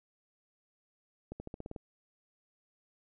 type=accelerating click train; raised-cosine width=2 ms; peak=-28 dBFS; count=8; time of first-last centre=1.32-1.762 s; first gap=80 ms; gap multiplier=0.92; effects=none